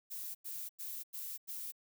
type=noise bursts; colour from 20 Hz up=violet; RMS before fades=-43 dBFS; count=5; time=0.1-1.722 s; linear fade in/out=20 ms; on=250 ms; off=93 ms; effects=none